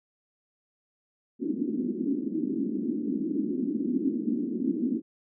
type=band-pass noise; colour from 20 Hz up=pink; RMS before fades=-29 dBFS; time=1.39-5.02 s; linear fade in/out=50 ms; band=220 to 330 Hz; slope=48 dB/octave; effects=none